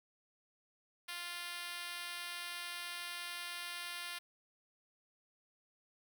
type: tone with high-pass filter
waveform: 5% pulse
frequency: 349.2 Hz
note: F4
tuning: in tune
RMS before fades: -44 dBFS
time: 1.08-4.19 s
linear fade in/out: 10 ms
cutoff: 1100 Hz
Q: 0.62
effects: none